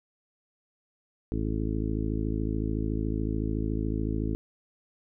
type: harmonic tone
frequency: 53.8 Hz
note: A1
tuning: 38 cents flat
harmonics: 1 / 2 / 3 / 4 / 5 / 6 / 7 / 8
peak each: -31 / -33 / -37 / -36 / -34 / -35 / -44 / -40 dBFS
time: 1.32-4.35 s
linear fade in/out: 0 ms
effects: none